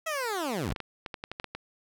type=linear sweep; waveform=15% pulse; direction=down; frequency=659.3 to 31.14 Hz; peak=-23 dBFS; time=0.06-0.74 s; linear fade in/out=10 ms
type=clicks; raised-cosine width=0.3 ms; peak=-20 dBFS; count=10; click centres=0.712 / 0.762 / 0.803 / 1.062 / 1.142 / 1.239 / 1.316 / 1.399 / 1.443 / 1.55 s
effects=none